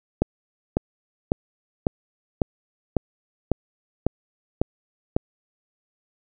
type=click train; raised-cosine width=2 ms; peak=-5 dBFS; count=10; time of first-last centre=0.22-5.165 s; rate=1.82 Hz; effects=none